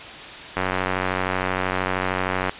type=click train; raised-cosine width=0.5 ms; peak=-7 dBFS; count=180; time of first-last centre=0.57-2.495 s; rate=93 Hz; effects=white hiss -36 dBFS RMS until 2.59 s + resampled to 8000 Hz